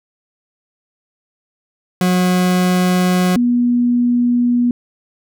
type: tone pair in turn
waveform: 40% pulse / sine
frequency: 181.6 / 242.4 Hz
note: F#3 / B3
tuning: -32 / -32 cents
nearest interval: perfect fourth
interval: 500 cents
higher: second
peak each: -11 dBFS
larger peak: neither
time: 2.01-3.36 / 3.36-4.71 s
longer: neither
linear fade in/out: 2 ms
effects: none